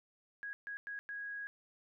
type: tone bursts at uneven times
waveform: sine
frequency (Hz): 1653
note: G#6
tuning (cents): -9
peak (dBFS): -40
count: 4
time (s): 0.43-0.53 / 0.67-0.77 / 0.87-0.99 / 1.09-1.47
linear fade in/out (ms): 0
effects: none